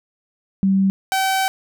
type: tone pair in turn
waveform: sine / sawtooth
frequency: 193.3 / 767.4 Hz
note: G3 / G5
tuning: -24 / -37 cents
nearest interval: 2 octaves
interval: 2387 cents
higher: second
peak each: -13 / -13 dBFS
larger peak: neither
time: 0.63-0.9 / 1.12-1.48 s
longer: second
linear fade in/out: 0 ms
effects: none